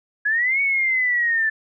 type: linear two-way sweep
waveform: sine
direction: up then down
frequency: 1661.2 to 2239 to 1750 Hz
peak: -17 dBFS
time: 0.25-1.5 s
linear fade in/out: 10 ms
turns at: 0.61 s
effects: none